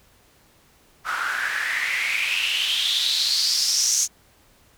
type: noise with band-pass filter sweep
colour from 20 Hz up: white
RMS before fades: -23 dBFS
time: 1.04-4.08 s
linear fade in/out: 50 ms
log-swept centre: 1300 to 6500 Hz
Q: 6.5
effects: pink hiss -57 dBFS RMS until 4.77 s